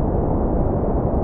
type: low-pass noise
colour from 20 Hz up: pink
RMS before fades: -19 dBFS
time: 0-1.23 s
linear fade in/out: 0 ms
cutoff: 760 Hz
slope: 24 dB/octave
effects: none